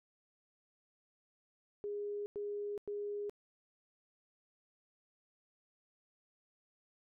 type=tone bursts; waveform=sine; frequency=411 Hz; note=G#4; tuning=18 cents flat; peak=-37 dBFS; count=3; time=1.84-3.296 s; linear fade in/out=0 ms; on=420 ms; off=98 ms; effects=none